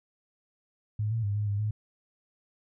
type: tone with pitch steps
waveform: sine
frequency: 106.2 / 113.8 / 101.5 / 104.7 / 101.6 / 106.7 Hz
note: G#2 / A#2 / G#2 / G#2 / G#2 / G#2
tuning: +39 / -41 / -39 / +15 / -38 / +47 cents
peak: -26 dBFS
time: 0.99-1.71 s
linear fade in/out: 5 ms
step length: 120 ms
effects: none